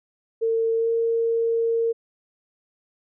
sine tone with pitch glide, 453.3 to 459.1 Hz, A#4 to A#4, -48 to -26 cents, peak -19 dBFS, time 0.41-1.93 s, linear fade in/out 20 ms, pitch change +22 cents, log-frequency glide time 0.75-0.9 s, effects none

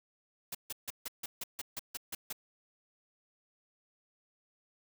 white noise bursts, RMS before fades -39 dBFS, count 11, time 0.52-2.328 s, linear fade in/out 5 ms, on 28 ms, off 150 ms, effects none

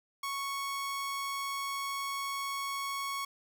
sawtooth tone, 1107 Hz, C#6, 3 cents flat, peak -30 dBFS, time 0.23-3.25 s, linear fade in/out 5 ms, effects none

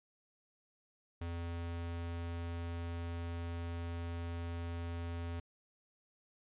square tone, 85 Hz, F2, 46 cents flat, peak -39 dBFS, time 1.21-5.4 s, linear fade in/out 5 ms, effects resampled to 8000 Hz

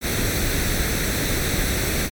pink noise with comb filter, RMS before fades -22 dBFS, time 0.01-2.1 s, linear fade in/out 50 ms, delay 0.5 ms, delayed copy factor +0.6, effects MP3 96 kbps

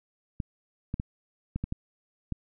clicks, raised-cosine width 5 ms, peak -18 dBFS, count 7, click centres 0.402 / 0.941 / 0.999 / 1.56 / 1.64 / 1.724 / 2.323 s, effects none

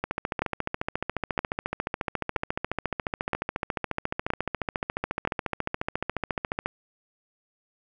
two click trains, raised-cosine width 0.5 ms, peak -10 / -12 dBFS, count 6 / 95, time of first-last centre 0.42-5.274 / 0.04-6.66 s, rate 1.03 / 14.2 Hz, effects none

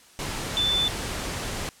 sine tone in noise, 3520 Hz, A7, in tune, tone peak -21 dBFS, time 0.57-0.88 s, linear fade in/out 0 ms, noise pink, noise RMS -31 dBFS, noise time 0.19-1.69 s, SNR +7 dB, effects white hiss -53 dBFS RMS until 1.8 s + low-pass 10000 Hz 12 dB/octave

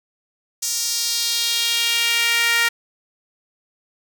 sawtooth tone with high-pass filter sweep, 466.5 Hz, A#4, 1 cent sharp, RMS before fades -20 dBFS, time 0.62-2.69 s, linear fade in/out 10 ms, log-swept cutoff 6200 to 1800 Hz, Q 2.1, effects none

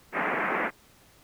white band-pass noise, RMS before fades -28 dBFS, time 0.12-0.71 s, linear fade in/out 50 ms, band 170 to 2200 Hz, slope 48 dB/octave, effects pink hiss -58 dBFS RMS until 1.23 s

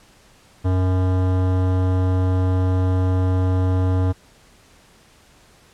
sine tone with hard clipping, 92.5 Hz, F#2, in tune, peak -18 dBFS, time 0.64-4.13 s, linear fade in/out 20 ms, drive 18 dB, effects pink hiss -52 dBFS RMS until 5.73 s + low-pass 10000 Hz 12 dB/octave

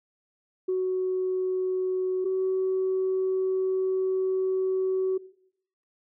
sine tone pair in turn, 371.6 / 376.8 Hz, F#4 / F#4, +7 / +32 cents, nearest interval unison, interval 25 cents, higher second, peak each -22 dBFS, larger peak neither, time 0.68-2.25 / 2.25-5.18 s, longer second, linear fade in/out 10 ms, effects noise-tail reverb RT60 0.7 s tail -19 dB re dry + tanh soft clip ceiling -19 dBFS

